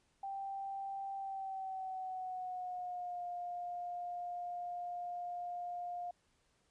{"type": "tone with pitch glide", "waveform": "sine", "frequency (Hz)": [784, 706.6], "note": ["G5", "F5"], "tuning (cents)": [0, 20], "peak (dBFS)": -39, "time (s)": [0.23, 6.11], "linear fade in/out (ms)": 5, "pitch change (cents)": -180, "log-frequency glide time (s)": [1.15, 3.24], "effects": ["pink hiss -75 dBFS RMS until 6.7 s", "resampled to 22050 Hz"]}